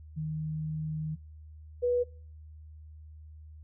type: tone pair in turn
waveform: sine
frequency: 155.56 / 489.2 Hz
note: D#3 / B4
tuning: 0 / -16 cents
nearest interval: octave + minor sixth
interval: 1984 cents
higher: second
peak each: -31 / -24 dBFS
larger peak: second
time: 0.16-1.16 / 1.82-2.04 s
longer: first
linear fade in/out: 20 ms
effects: noise-tail reverb RT60 0.4 s tail -22 dB re dry + added 77 Hz sine -46 dBFS peak until 3.63 s